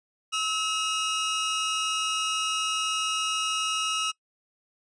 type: tone pair together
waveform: sawtooth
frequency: 1291.5 / 2856 Hz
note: E6 / F7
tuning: -36 / +38 cents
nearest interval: octave + major second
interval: 1374 cents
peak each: -25 dBFS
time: 0.32-4.12 s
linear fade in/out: 20 ms
effects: noise-tail reverb RT60 0.1 s tail -22 dB re dry + resampled to 22050 Hz